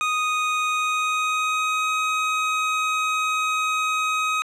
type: tone with pitch glide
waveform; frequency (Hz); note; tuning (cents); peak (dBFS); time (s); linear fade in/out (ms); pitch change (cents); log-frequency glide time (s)
25% pulse; 1244.5 to 1261.9; D#6 to D#6; 0 to +24; -17; 0.01-4.42; 0; +24; 0.69-1.89
effects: low-pass 7000 Hz 12 dB/octave